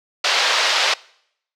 white band-pass noise, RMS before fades -18 dBFS, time 0.24-0.94 s, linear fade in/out 5 ms, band 520 to 4800 Hz, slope 24 dB/octave, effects noise-tail reverb RT60 0.7 s tail -23 dB re dry

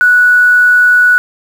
sine tone with quantisation, 1473 Hz, F#6, 8 cents flat, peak -4 dBFS, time 0.01-1.18 s, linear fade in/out 0 ms, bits 5, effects none

